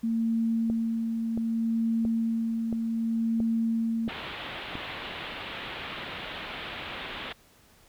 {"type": "tone with tremolo", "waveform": "sine", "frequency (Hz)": 227.4, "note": "A#3", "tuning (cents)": -43, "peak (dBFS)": -23, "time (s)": [0.03, 4.09], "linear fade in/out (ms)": 10, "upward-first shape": "sine", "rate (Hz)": 0.65, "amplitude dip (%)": 35}
{"type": "click train", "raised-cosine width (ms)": 2, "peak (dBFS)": -22, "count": 7, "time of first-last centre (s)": [0.7, 4.754], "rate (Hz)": 1.48}
{"type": "low-pass noise", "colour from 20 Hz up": "white", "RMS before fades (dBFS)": -38, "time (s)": [4.08, 7.33], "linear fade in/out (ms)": 10, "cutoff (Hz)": 3600, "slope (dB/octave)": 48}
{"effects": ["pink hiss -59 dBFS RMS until 7.88 s"]}